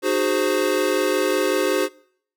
square chord, Ab dominant seventh, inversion second, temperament equal with one note detuned, 304 / 370 / 415.3 / 523.3 Hz, Eb4 / Gb4 / Ab4 / C5, -40 / 0 / 0 / 0 cents, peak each -27 / -23 / -25 / -24 dBFS, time 0.02-1.89 s, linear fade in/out 50 ms, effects noise-tail reverb RT60 0.6 s tail -23 dB re dry

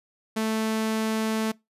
sawtooth tone, 220 Hz, A3, in tune, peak -20 dBFS, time 0.36-1.52 s, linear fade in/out 10 ms, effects noise-tail reverb RT60 0.2 s tail -23 dB re dry + resampled to 32000 Hz

